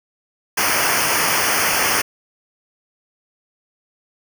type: noise with comb filter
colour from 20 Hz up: pink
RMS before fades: -18 dBFS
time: 0.57-2.02 s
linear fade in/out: 10 ms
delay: 0.26 ms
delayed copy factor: -1
effects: none